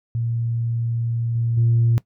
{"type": "tone with level steps", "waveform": "sine", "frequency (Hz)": 116.54, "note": "A#2", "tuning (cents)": 0, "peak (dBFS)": [-20, -18, -13], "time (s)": [0.15, 1.98], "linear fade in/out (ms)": 0, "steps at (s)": [1.35, 1.57], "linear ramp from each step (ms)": 5, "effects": ["noise-tail reverb RT60 0.1 s tail -20 dB re dry", "tanh soft clip ceiling -10 dBFS"]}